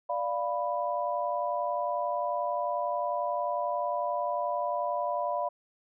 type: chord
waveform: sine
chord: B diminished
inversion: first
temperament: equal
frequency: 587.3 / 698.5 / 987.8 Hz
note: D5 / F5 / B5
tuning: 0 / 0 / 0 cents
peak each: -32 dBFS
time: 0.09-5.49 s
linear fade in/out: 10 ms
effects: none